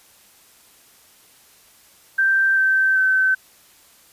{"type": "tone with pitch steps", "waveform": "sine", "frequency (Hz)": [1568, 1550.9, 1534], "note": ["G6", "G6", "G6"], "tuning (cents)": [0, -19, -38], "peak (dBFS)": -14, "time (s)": [2.18, 3.35], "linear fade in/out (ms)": 10, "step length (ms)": 390, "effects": ["white hiss -52 dBFS RMS until 4.12 s", "resampled to 32000 Hz"]}